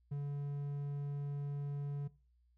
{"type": "tone", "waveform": "triangle", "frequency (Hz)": 142.9, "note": "D3", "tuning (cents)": -47, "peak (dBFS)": -34, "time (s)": [0.11, 2.08], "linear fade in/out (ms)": 10, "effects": ["noise-tail reverb RT60 0.4 s tail -21 dB re dry", "added 60 Hz sine -68 dBFS peak until 2.57 s"]}